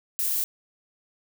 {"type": "noise", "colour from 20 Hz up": "violet", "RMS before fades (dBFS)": -26, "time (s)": [0.19, 0.44], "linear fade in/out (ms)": 0, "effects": []}